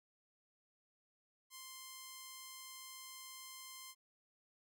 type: tone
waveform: 5% pulse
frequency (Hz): 1047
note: C6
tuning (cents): +1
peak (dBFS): -38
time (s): 1.5-3.95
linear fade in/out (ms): 50
effects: none